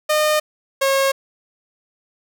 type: tone pair in turn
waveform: sawtooth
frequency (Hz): 610 / 543.4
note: D#5 / C#5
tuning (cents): -34 / -35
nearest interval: major second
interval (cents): 201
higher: first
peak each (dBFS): -11 / -11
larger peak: neither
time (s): 0.09-0.4 / 0.81-1.12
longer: neither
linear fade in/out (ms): 10
effects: none